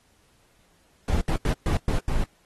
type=noise bursts at uneven times; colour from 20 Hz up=brown; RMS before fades=-22 dBFS; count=6; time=1.08-1.21 / 1.28-1.36 / 1.45-1.53 / 1.66-1.77 / 1.88-1.99 / 2.08-2.24 s; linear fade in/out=2 ms; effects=pink hiss -63 dBFS RMS until 2.45 s + AAC 32 kbps